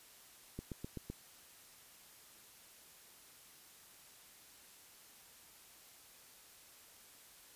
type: click train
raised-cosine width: 3 ms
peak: -29 dBFS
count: 5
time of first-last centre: 0.59-1.1 s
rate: 7.84 Hz
effects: white hiss -60 dBFS RMS until 7.55 s + resampled to 32000 Hz